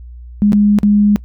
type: tone with dropouts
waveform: sine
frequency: 206.4 Hz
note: G#3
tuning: 10 cents flat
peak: -7 dBFS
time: 0.42-1.16 s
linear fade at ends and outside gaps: 0 ms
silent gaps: 0.522-0.531 / 0.787-0.832 s
effects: noise-tail reverb RT60 0.1 s tail -23 dB re dry + added 60 Hz sine -30 dBFS peak until 1.24 s